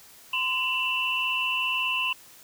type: tone cluster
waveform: sine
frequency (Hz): 1027 / 2691 / 2936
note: C6 / E7 / F#7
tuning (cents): -33 / +35 / -14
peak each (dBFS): -31 / -26 / -30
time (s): 0.33-2.13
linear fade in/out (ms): 5
effects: white hiss -51 dBFS RMS until 2.43 s